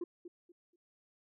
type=tone with echo; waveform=sine; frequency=349.2 Hz; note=F4; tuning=in tune; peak=-33 dBFS; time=0.01-0.04 s; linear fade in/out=5 ms; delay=240 ms; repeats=3; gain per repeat=-12 dB; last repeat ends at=0.76 s; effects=tanh soft clip ceiling -34 dBFS